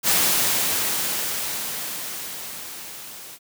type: noise with level ramp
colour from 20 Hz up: white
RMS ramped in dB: -18 to -40 dBFS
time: 0.03-3.39 s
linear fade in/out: 50 ms
effects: high-pass 100 Hz 12 dB/octave